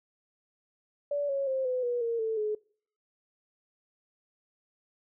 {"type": "tone with pitch steps", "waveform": "sine", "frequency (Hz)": [576, 551.6, 528.2, 505.8, 484.4, 463.8, 444.2, 425.3], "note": ["D5", "C#5", "C5", "B4", "B4", "A#4", "A4", "G#4"], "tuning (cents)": [-34, -9, 16, 41, -34, -9, 16, 41], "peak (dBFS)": -27, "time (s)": [1.11, 2.55], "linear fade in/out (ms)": 5, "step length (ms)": 180, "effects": ["noise-tail reverb RT60 0.5 s tail -24 dB re dry"]}